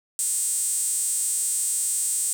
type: tone with high-pass filter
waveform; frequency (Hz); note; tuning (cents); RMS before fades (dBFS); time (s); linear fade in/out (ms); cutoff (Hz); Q
sawtooth; 354.4; F4; +25; -25; 0.19-2.33; 0; 8300; 7.3
effects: none